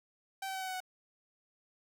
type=tone with pitch steps; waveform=sawtooth; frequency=774 / 767.3 / 760.7 / 754.1 / 747.6 / 741.2 Hz; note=G5 / G5 / F#5 / F#5 / F#5 / F#5; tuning=-22 / -37 / +48 / +33 / +18 / +3 cents; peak=-33 dBFS; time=0.42-0.804 s; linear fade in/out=5 ms; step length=64 ms; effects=none